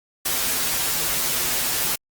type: noise with comb filter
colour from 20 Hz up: white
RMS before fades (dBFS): -23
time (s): 0.25-1.96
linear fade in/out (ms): 10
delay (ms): 9.9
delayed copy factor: -0.9
effects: Opus 48 kbps